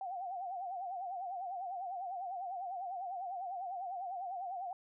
sine tone with vibrato, 740 Hz, F#5, in tune, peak -38 dBFS, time 0.01-4.73 s, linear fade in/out 2 ms, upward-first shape sine, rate 10 Hz, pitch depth 110 cents each way, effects none

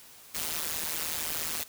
white noise with amplitude modulation, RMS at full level -29 dBFS, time 0.34-1.64 s, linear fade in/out 10 ms, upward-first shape sine, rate 157 Hz, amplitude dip 100%, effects white hiss -52 dBFS RMS until 1.68 s

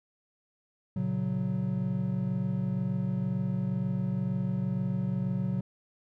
triangle chord, F# major, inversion first, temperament equal, 116.54 / 138.59 / 185 Hz, A#2 / C#3 / F#3, 0 / 0 / 0 cents, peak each -32 / -31 / -28 dBFS, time 0.96-5.61 s, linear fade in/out 5 ms, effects none

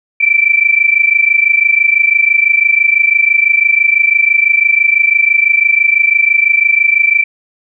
sine tone pair together, 2323 / 2349 Hz, D7 / D7, -20 / 0 cents, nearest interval unison, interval 20 cents, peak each -10 dBFS, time 0.2-7.24 s, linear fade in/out 10 ms, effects none

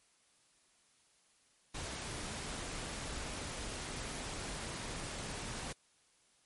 pink noise, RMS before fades -42 dBFS, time 1.74-5.73 s, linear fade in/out 10 ms, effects white hiss -70 dBFS RMS until 6.45 s + MP3 48 kbps

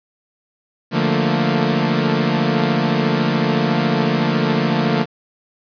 sawtooth chord, Bb major seventh, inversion first, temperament equal with one note detuned, 146.83 / 174.61 / 219.2 / 233.1 Hz, D3 / F3 / A3 / Bb3, 0 / 0 / -6 / 0 cents, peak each -17 dBFS, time 0.91-5.06 s, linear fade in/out 50 ms, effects resampled to 11025 Hz + 7-bit

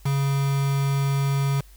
triangle tone with quantisation, 138.6 Hz, C#3, in tune, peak -18 dBFS, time 0.05-1.61 s, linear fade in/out 10 ms, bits 5, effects added 50 Hz sine -46 dBFS peak until 1.76 s + white hiss -56 dBFS RMS until 1.76 s

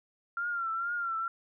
sine tone with vibrato, 1377 Hz, F6, 25 cents flat, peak -30 dBFS, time 0.37-1.28 s, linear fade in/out 2 ms, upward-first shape triangle, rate 2.2 Hz, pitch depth 74 cents each way, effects none

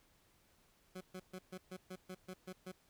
20% pulse tone bursts, 185 Hz, F#3, in tune, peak -40 dBFS, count 10, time 0.95-2.72 s, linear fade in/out 10 ms, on 60 ms, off 130 ms, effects pink hiss -71 dBFS RMS until 2.89 s

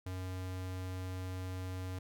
square tone, 92.5 Hz, F#2, in tune, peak -39 dBFS, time 0.06-1.99 s, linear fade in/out 5 ms, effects none

